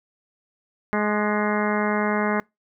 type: harmonic tone with a mistuned harmonic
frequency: 210 Hz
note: G#3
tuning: 19 cents sharp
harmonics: 1 / 2 / 3 / 4 / 5 / 6 / 7 / 8 / 9 / 10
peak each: -24 / -27 / -29 / -30 / -31 / -32 / -32 / -33 / -34 / -34 dBFS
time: 0.93-2.4 s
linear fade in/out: 0 ms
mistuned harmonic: 6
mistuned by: -40 cents
effects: noise-tail reverb RT60 0.2 s tail -25 dB re dry